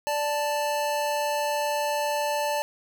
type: tone pair together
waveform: square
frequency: 587.3 / 880 Hz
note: D5 / A5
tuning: 0 / 0 cents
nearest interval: perfect fifth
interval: 700 cents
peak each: -28 / -28 dBFS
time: 0.07-2.62 s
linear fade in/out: 0 ms
effects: none